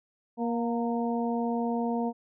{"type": "harmonic tone with a mistuned harmonic", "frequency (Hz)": 235.4, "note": "A#3", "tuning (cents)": 17, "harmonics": [1, 2, 3, 4], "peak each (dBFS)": [-28, -33, -34, -37], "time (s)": [0.37, 2.13], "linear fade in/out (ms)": 50, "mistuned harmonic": 4, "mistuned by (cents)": -38, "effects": []}